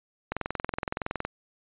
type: click train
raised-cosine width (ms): 0.5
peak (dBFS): -14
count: 21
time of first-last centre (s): 0.32-1.25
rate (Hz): 21.5
effects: resampled to 8000 Hz